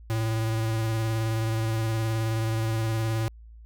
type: tone with vibrato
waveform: square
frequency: 111.8 Hz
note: A2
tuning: 28 cents sharp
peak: -25 dBFS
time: 0.1-3.28 s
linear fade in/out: 0 ms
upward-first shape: square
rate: 19 Hz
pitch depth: 18 cents each way
effects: added 56 Hz sine -44 dBFS peak until 3.65 s